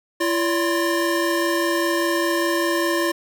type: tone cluster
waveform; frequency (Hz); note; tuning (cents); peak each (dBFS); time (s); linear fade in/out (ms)
square; 339 / 574 / 1062 / 1802; E4 / D5 / C6 / A6; +49 / -40 / +25 / +41; -22 / -26 / -29 / -28; 0.2-3.12; 10
effects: none